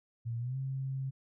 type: tone with pitch glide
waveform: sine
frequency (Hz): 116.5 to 133.82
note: A#2 to C3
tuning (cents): -1 to +39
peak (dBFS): -33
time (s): 0.25-1.11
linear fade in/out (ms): 20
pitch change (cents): +240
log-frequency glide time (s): 0.38-0.57
effects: none